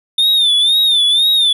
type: tone with vibrato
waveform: triangle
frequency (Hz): 3600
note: A7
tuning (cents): +39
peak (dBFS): -8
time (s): 0.18-1.53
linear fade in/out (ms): 5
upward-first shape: sine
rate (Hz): 2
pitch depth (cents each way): 96
effects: none